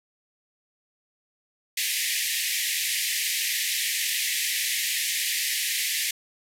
pink band-pass noise, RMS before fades -27 dBFS, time 1.77-6.11 s, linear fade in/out 5 ms, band 1800 to 15000 Hz, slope 96 dB/octave, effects none

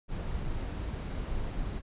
brown noise, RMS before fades -34 dBFS, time 0.08-1.82 s, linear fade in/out 50 ms, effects resampled to 8000 Hz

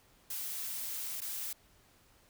blue noise with dropouts, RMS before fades -39 dBFS, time 0.3-1.53 s, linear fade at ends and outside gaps 5 ms, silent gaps 1.206-1.216 s, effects pink hiss -65 dBFS RMS until 2.29 s

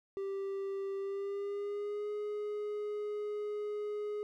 triangle tone with pitch glide, 392 to 417.7 Hz, G4 to G#4, 0 to +10 cents, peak -33 dBFS, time 0.17-4.23 s, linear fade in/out 0 ms, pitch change +110 cents, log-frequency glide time 0.98-2.1 s, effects none

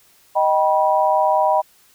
sine chord, Eb augmented, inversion none, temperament just, 622.3 / 777.8 / 972.3 Hz, Eb5 / G5 / B5, 0 / -14 / -27 cents, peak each -18 dBFS, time 0.35-1.62 s, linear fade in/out 20 ms, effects white hiss -54 dBFS RMS until 1.94 s

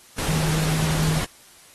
sine tone in noise, 157 Hz, D#3, 16 cents sharp, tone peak -21 dBFS, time 0.28-1.21 s, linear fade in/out 5 ms, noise pink, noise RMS -27 dBFS, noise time 0.18-1.25 s, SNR +3 dB, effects white hiss -50 dBFS RMS until 1.74 s + AAC 32 kbps

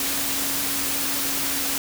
sine tone in noise, 277.2 Hz, C#4, in tune, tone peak -35 dBFS, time 0-1.78 s, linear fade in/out 2 ms, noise white, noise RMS -25 dBFS, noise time 0-1.78 s, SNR -13 dB, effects none

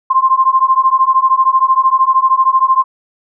sine beating tone pair, 1046.5 / 1059.5 Hz, C6 / C6, 0 / +21 cents, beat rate 13 Hz, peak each -11 dBFS, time 0.1-2.84 s, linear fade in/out 10 ms, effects none

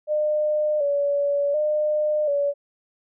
sine tone with vibrato, 587.3 Hz, D5, in tune, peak -19 dBFS, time 0.07-2.54 s, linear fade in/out 50 ms, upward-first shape square, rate 0.68 Hz, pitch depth 51 cents each way, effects none

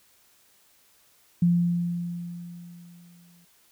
sine tone with exponential decay, 173.3 Hz, F3, 13 cents flat, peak -16 dBFS, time 1.42-3.45 s, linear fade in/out 5 ms, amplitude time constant 440 ms, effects white hiss -61 dBFS RMS until 3.71 s

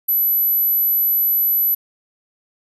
sine tone, 11950 Hz, F#9, 16 cents sharp, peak -14 dBFS, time 0.08-1.75 s, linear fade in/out 10 ms, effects none

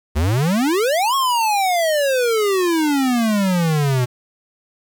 square exponential two-way sweep, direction up then down, 69.3 to 1108 to 121.2 Hz, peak -16 dBFS, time 0.15-4.06 s, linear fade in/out 20 ms, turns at 1.15 s, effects 7-bit

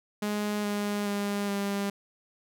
sawtooth tone with pitch steps, 208.3 / 205.6 / 202.8 / 200.2 Hz, G#3 / G#3 / G#3 / G3, +5 / -17 / -41 / +37 cents, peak -24 dBFS, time 0.22-1.9 s, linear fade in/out 5 ms, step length 420 ms, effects none

